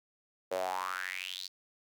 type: tone with high-pass filter sweep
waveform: sawtooth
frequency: 92.5 Hz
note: F#2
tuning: in tune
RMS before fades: -37 dBFS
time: 0.51-1.48 s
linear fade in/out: 10 ms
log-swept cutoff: 510 to 4600 Hz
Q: 6.4
effects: none